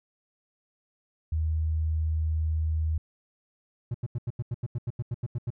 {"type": "tone", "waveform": "sine", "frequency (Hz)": 79, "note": "D#2", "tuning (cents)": 27, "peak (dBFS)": -24, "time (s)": [1.32, 2.98], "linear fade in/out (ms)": 5}
{"type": "tone bursts", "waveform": "triangle", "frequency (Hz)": 119.3, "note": "A#2", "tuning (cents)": 41, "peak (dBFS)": -25, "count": 14, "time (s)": [3.91, 5.504], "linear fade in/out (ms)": 5, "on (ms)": 34, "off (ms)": 86}
{"effects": []}